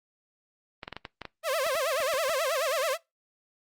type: clicks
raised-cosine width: 0.3 ms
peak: -20 dBFS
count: 12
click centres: 0.832 / 0.879 / 0.927 / 0.966 / 1.052 / 1.217 / 1.253 / 1.665 / 1.753 / 2.004 / 2.138 / 2.295 s
type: tone with vibrato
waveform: sawtooth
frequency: 587.3 Hz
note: D5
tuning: in tune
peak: -22 dBFS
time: 1.43-2.98 s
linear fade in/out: 50 ms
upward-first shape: sine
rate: 9.3 Hz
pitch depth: 230 cents each way
effects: noise-tail reverb RT60 0.2 s tail -22 dB re dry + Opus 32 kbps